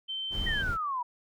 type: tone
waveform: sine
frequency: 3100 Hz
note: G7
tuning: 20 cents flat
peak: -32 dBFS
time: 0.08-0.63 s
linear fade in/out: 20 ms
type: noise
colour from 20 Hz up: brown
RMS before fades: -34 dBFS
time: 0.3-0.78 s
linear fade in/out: 50 ms
type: exponential sweep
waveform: sine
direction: down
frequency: 1922 to 949 Hz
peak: -29 dBFS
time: 0.46-1.03 s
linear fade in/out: 10 ms
effects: none